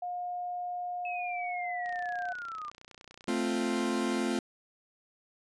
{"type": "tone", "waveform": "sine", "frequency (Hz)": 714, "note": "F5", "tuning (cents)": 38, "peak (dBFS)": -33, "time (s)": [0.02, 2.33], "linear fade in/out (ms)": 5}
{"type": "linear sweep", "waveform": "sine", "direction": "down", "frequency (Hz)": [2600, 1174.7], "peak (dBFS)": -37, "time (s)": [1.05, 2.7], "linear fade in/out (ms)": 2}
{"type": "click train", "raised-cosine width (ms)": 0.2, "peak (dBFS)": -32, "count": 62, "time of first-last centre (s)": [1.86, 3.867], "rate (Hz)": 30.4}
{"type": "chord", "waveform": "40% pulse", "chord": "F major", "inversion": "first", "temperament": "equal", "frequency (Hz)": [220, 261.6, 349.2], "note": ["A3", "C4", "F4"], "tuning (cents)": [0, 0, 0], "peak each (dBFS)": -32, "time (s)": [3.28, 4.39], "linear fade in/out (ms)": 2}
{"effects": ["resampled to 24000 Hz"]}